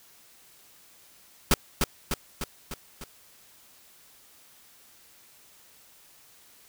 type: noise with echo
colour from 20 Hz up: pink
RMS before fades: -19 dBFS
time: 1.51-1.54 s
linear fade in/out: 2 ms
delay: 300 ms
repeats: 5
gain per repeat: -4 dB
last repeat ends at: 3.04 s
effects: white hiss -56 dBFS RMS until 6.68 s